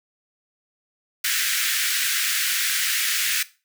pink high-pass noise, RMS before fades -23 dBFS, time 1.24-3.43 s, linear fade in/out 5 ms, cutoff 1500 Hz, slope 48 dB/octave, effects noise-tail reverb RT60 0.3 s tail -17 dB re dry

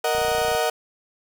35% pulse chord, D# minor, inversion second, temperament equal with one note detuned, 466.2 / 624.4 / 740 Hz, A#4 / D#5 / F#5, 0 / +6 / 0 cents, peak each -23 dBFS, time 0.04-0.7 s, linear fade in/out 5 ms
click train, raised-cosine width 5 ms, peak -27 dBFS, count 13, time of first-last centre 0.15-0.55 s, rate 30 Hz
effects none

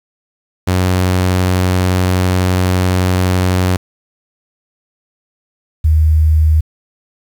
sawtooth / sine tone pair in turn, 91.8 / 78.03 Hz, F#2 / D#2, -13 / +6 cents, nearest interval minor third, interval 281 cents, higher first, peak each -7 dBFS, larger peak neither, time 0.67-3.77 / 5.84-6.61 s, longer first, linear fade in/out 10 ms, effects 7-bit

